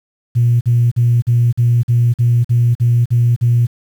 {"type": "tone bursts", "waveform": "sine", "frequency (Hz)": 119.3, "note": "A#2", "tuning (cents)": 41, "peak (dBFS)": -8, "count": 11, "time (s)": [0.35, 3.67], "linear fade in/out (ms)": 20, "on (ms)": 260, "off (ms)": 46, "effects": ["tanh soft clip ceiling -4 dBFS", "7-bit"]}